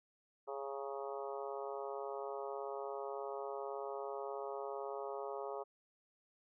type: harmonic tone with a mistuned harmonic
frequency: 138.2 Hz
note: C#3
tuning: 5 cents flat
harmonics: 3 / 4 / 5 / 6 / 7 / 8 / 9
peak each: -44 / -46 / -48 / -50 / -51 / -52 / -53 dBFS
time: 0.47-5.64 s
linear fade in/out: 20 ms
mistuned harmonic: 7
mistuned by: -38 cents
effects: none